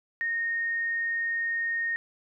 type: tone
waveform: sine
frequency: 1850 Hz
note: A#6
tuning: 14 cents flat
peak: -26 dBFS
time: 0.21-1.96 s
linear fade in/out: 0 ms
effects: none